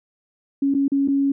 sine tone with dropouts, 277.2 Hz, C#4, in tune, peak -16 dBFS, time 0.62-1.32 s, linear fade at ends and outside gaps 5 ms, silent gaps 0.741-0.747 / 0.881-0.918 / 1.077-1.083 s, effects none

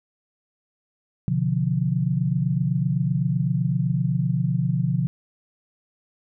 sine chord, B diminished, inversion none, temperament equal with one note detuned, 126.65 / 146.83 / 174.61 Hz, B2 / D3 / F3, +44 / 0 / 0 cents, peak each -24 dBFS, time 1.28-5.07 s, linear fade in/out 0 ms, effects none

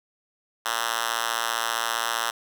5% pulse tone with high-pass filter, 115.2 Hz, A#2, 20 cents flat, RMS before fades -27 dBFS, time 0.65-2.31 s, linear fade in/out 10 ms, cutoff 1200 Hz, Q 0.8, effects none

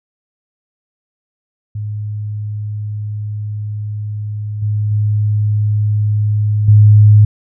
sine tone with level steps, 105.2 Hz, G#2, 23 cents sharp, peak -19 / -13 / -11 / -3 dBFS, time 1.75-7.25 s, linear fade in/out 5 ms, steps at 4.62 / 4.91 / 6.68 s, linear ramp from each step 5 ms, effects none

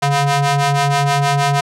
sawtooth ring-modulated tone, 281.9 Hz, C#4, 29 cents sharp, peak -6 dBFS, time 0.02-1.61 s, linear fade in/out 10 ms, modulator 426 Hz, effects low-pass 9000 Hz 12 dB/octave

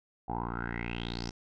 10% pulse tone with low-pass filter sweep, 58.4 Hz, A#1, 4 cents sharp, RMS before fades -36 dBFS, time 0.28-1.31 s, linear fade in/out 10 ms, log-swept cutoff 760 to 5700 Hz, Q 7.4, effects none

